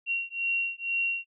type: beating tone pair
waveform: sine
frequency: 2745 / 2747.1 Hz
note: F7 / F7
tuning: -31 / -29 cents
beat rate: 2.1 Hz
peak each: -30 dBFS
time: 0.06-1.26 s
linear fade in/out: 50 ms
effects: none